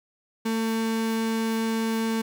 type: tone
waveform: 35% pulse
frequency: 224.4 Hz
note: A3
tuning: 34 cents sharp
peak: -22 dBFS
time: 0.45-2.22 s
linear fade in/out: 10 ms
effects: none